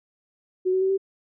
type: tone with pitch steps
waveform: sine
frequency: 370 / 375.8 / 381.7 / 387.7 Hz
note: F#4 / F#4 / G4 / G4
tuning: 0 / +27 / -46 / -19 cents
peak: -19 dBFS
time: 0.65-0.978 s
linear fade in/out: 20 ms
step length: 82 ms
effects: none